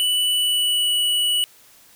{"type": "tone with pitch glide", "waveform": "square", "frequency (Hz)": [2969, 2943], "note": ["F#7", "F#7"], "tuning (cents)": [5, -10], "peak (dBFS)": -18, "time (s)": [0, 1.44], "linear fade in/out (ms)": 0, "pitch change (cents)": -15, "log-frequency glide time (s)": [0.32, 0.94], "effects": ["white hiss -51 dBFS RMS until 1.95 s"]}